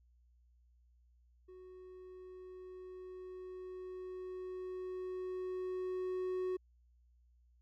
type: tone with level ramp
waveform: triangle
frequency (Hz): 369.1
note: F#4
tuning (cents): -4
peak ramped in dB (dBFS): -50 to -32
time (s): 1.48-6.57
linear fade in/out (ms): 10
effects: added 60 Hz sine -65 dBFS peak until 7.61 s